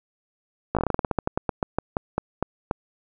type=slowing click train; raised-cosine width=1 ms; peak=-8 dBFS; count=21; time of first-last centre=0.75-2.711 s; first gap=17 ms; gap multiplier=1.16; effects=none